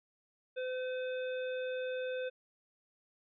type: harmonic tone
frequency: 510 Hz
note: C5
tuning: 44 cents flat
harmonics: 1 / 3 / 5 / 7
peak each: -35 / -45 / -49 / -52 dBFS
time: 0.56-2.3 s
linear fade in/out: 20 ms
effects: none